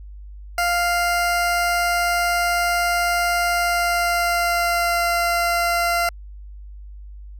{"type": "tone with pitch glide", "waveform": "20% pulse", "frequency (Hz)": [698, 690], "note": ["F5", "F5"], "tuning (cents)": [-1, -21], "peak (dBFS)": -13, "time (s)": [0.58, 6.09], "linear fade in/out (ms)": 2, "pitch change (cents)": -20, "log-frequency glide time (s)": [3.5, 5.02], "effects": ["added 50 Hz sine -35 dBFS peak until 7.39 s"]}